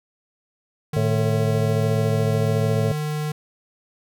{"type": "tone", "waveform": "square", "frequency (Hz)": 151.3, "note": "D#3", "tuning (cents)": -48, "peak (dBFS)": -24, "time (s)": [0.93, 3.32], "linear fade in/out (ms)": 5}
{"type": "harmonic tone", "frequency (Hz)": 110, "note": "A2", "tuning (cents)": 0, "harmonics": [1, 2, 4, 5, 6], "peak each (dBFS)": [-21, -28, -26, -28, -32], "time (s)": [0.96, 2.92], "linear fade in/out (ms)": 5}
{"effects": []}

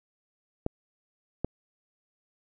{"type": "clicks", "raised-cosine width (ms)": 2, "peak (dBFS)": -14, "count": 2, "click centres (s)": [0.664, 1.446], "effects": []}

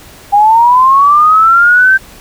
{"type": "linear sweep", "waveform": "sine", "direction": "up", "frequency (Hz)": [800, 1568], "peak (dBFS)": -3, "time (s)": [0.32, 1.98], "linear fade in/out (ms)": 20, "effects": ["pink hiss -36 dBFS RMS until 2.2 s"]}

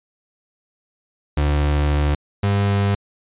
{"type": "tone pair in turn", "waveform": "35% pulse", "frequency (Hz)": [73.42, 100.23], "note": ["D2", "G2"], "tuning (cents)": [0, 39], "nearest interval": "perfect fourth", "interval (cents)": 539, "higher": "second", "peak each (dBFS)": -14, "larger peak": "neither", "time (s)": [[1.37, 2.15], [2.43, 2.95]], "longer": "first", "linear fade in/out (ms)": 5, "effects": ["resampled to 8000 Hz"]}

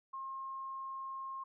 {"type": "tone", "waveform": "sine", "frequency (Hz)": 1070, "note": "C6", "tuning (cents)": 38, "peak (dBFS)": -40, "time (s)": [0.13, 1.44], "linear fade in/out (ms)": 10, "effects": []}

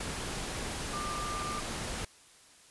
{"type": "tone in noise", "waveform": "sine", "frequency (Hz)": 1194, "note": "D6", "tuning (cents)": 28, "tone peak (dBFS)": -36, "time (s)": [0.93, 1.6], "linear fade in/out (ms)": 5, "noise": "pink", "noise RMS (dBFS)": -37, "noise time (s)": [0, 2.05], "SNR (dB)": -2, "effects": ["white hiss -58 dBFS RMS until 2.7 s", "resampled to 24000 Hz"]}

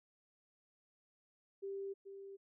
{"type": "tone with echo", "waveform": "sine", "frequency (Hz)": 393.2, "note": "G4", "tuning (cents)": 5, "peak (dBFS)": -40, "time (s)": [1.62, 1.94], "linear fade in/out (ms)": 20, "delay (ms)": 430, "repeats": 1, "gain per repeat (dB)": -8, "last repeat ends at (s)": 2.37, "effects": []}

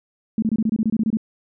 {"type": "tone bursts", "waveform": "sine", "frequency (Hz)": 220, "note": "A3", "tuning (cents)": 0, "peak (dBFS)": -16, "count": 12, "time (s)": [0.38, 1.171], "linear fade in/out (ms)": 2, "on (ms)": 43, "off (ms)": 25, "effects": []}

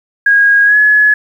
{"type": "tone with pitch glide", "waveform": "sine", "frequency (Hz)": [1639, 1697.8], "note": ["G#6", "G#6"], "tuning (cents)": [-23, 38], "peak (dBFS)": -5, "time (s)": [0.26, 1.14], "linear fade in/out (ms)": 5, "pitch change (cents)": 61, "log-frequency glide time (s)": [0.64, 0.77], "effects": ["7-bit"]}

